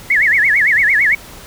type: tone with vibrato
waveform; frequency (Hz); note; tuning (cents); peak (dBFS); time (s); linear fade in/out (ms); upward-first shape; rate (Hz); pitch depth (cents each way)
sine; 1940; B6; -31; -9; 0.1-1.15; 5; sine; 8.9; 250
effects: pink hiss -36 dBFS RMS until 1.46 s